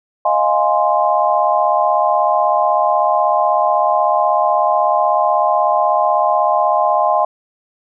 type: chord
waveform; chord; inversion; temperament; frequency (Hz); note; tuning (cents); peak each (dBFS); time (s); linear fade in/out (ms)
sine; F minor seventh; third; equal; 622.3 / 698.5 / 830.6 / 1046.5; Eb5 / F5 / Ab5 / C6; 0 / 0 / 0 / 0; -17; 0.25-7.25; 5
effects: none